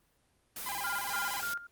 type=noise; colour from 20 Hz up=white; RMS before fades=-40 dBFS; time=0.56-1.54 s; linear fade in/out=5 ms
type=tone with vibrato; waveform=sawtooth; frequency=902 Hz; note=A5; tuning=43 cents sharp; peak=-32 dBFS; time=0.66-1.41 s; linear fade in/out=2 ms; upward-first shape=square; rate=17 Hz; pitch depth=200 cents each way
type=tone with tremolo; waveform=sine; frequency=1405 Hz; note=F6; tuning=10 cents sharp; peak=-33 dBFS; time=0.84-1.67 s; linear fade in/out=5 ms; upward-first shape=square; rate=3.4 Hz; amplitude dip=75%
effects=pink hiss -71 dBFS RMS until 1.71 s + Opus 32 kbps